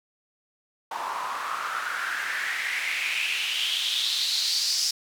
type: noise with band-pass filter sweep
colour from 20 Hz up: white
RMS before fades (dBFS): -28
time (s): 0.91-4.91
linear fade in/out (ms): 5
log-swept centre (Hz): 910 to 5300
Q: 5.1
effects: none